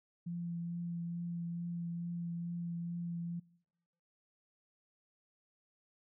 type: tone with vibrato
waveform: sine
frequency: 171.2 Hz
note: F3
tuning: 34 cents flat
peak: -37 dBFS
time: 0.26-3.4 s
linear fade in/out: 10 ms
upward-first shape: triangle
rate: 2.3 Hz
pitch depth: 16 cents each way
effects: noise-tail reverb RT60 1.0 s tail -26 dB re dry